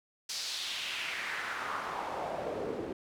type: noise with band-pass filter sweep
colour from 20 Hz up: pink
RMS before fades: -37 dBFS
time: 0.29-2.93 s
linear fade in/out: 5 ms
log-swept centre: 5400 to 340 Hz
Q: 2.2
effects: none